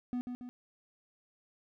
triangle tone with echo, 246.9 Hz, B3, in tune, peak -30 dBFS, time 0.13-0.21 s, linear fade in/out 0 ms, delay 140 ms, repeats 2, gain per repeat -5 dB, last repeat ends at 0.49 s, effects none

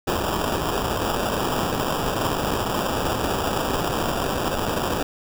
white noise with sample-and-hold, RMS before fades -24 dBFS, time 0.07-5.03 s, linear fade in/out 5 ms, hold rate 2100 Hz, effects none

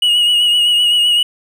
triangle tone with vibrato, 2900 Hz, F#7, 35 cents flat, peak -8 dBFS, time 0.02-1.23 s, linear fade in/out 5 ms, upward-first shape sine, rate 7.8 Hz, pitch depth 32 cents each way, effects none

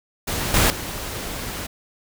pink noise with level steps, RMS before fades -25 / -17 / -30 dBFS, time 0.27-1.67 s, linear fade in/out 10 ms, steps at 0.54 / 0.7 s, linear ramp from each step 2 ms, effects none

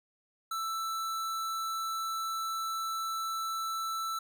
square tone, 1324 Hz, E6, 7 cents sharp, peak -33 dBFS, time 0.51-4.19 s, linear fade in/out 5 ms, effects none

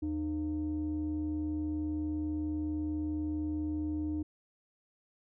sine tone pair together, 80.1 / 304.6 Hz, E2 / D#4, -49 / -37 cents, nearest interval octave + major seventh, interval 2312 cents, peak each -36 / -31 dBFS, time 0.02-4.23 s, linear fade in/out 10 ms, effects tanh soft clip ceiling -27 dBFS

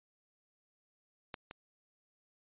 clicks, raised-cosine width 0.3 ms, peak -24 / -29 dBFS, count 2, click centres 1.342 / 1.511 s, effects resampled to 8000 Hz

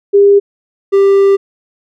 sine / triangle tone pair in turn, 401.9 / 394.5 Hz, G4 / G4, +43 / +11 cents, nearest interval unison, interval 32 cents, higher first, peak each -3 dBFS, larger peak neither, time 0.13-0.4 / 0.92-1.37 s, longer second, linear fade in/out 20 ms, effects none

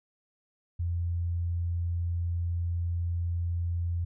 sine tone, 86 Hz, F2, 26 cents flat, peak -27 dBFS, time 0.79-4.05 s, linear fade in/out 10 ms, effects none

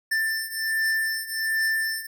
square beating tone pair, 1776 / 1777.3 Hz, A6 / A6, +16 / +17 cents, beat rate 1.3 Hz, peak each -29 / -26 dBFS, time 0.11-2.07 s, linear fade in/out 10 ms, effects none

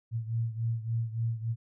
sine beating tone pair, 113.7 / 117.2 Hz, A#2 / A#2, -43 / +10 cents, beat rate 3.5 Hz, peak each -30 / -34 dBFS, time 0.11-1.56 s, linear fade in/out 50 ms, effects none

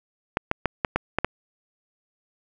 clicks, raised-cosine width 0.5 ms, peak -6 dBFS, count 7, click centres 0.371 / 0.514 / 0.657 / 0.848 / 0.96 / 1.186 / 1.246 s, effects none

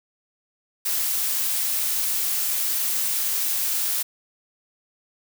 blue noise, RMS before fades -24 dBFS, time 0.85-4.03 s, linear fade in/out 10 ms, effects none

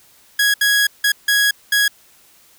sawtooth tone bursts at uneven times, 1661.2 Hz, G#6, in tune, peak -9 dBFS, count 5, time 0.39-0.54 / 0.61-0.87 / 1.04-1.12 / 1.28-1.51 / 1.72-1.88 s, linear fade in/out 5 ms, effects white hiss -51 dBFS RMS until 2.58 s

